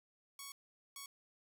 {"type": "tone bursts at uneven times", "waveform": "5% pulse", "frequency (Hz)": 1113, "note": "C#6", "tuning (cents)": 7, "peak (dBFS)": -35, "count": 2, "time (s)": [[0.39, 0.52], [0.96, 1.06]], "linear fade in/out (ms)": 2, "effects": []}